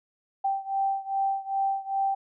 sine beating tone pair, 781 / 783.5 Hz, G5 / G5, -7 / -1 cents, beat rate 2.5 Hz, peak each -27 / -29 dBFS, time 0.44-2.15 s, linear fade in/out 10 ms, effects none

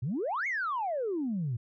sine exponential two-way sweep, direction up then down, 110 to 2243 to 110 Hz, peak -28 dBFS, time 0.02-1.57 s, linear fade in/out 10 ms, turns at 0.47 s, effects tanh soft clip ceiling -25 dBFS

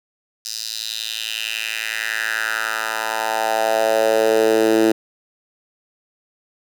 10% pulse tone with high-pass filter sweep, 110.9 Hz, A2, 14 cents sharp, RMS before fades -20 dBFS, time 0.45-4.92 s, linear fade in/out 5 ms, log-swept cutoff 5200 to 320 Hz, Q 3.3, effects none

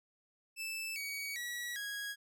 sawtooth tone with pitch steps, 2637 / 2256 / 1930.4 / 1651.6 Hz, E7 / C#7 / B6 / G#6, 0 / +30 / -40 / -10 cents, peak -35 dBFS, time 0.56-2.16 s, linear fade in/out 50 ms, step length 400 ms, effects none

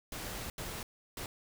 pink noise bursts at uneven times, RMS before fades -41 dBFS, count 3, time 0.12-0.5 / 0.58-0.83 / 1.17-1.26 s, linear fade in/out 2 ms, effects none

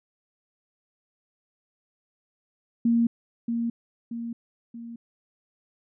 sine tone with echo, 233.1 Hz, A#3, in tune, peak -18 dBFS, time 2.85-3.07 s, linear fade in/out 5 ms, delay 630 ms, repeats 3, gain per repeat -6 dB, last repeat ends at 4.96 s, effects none

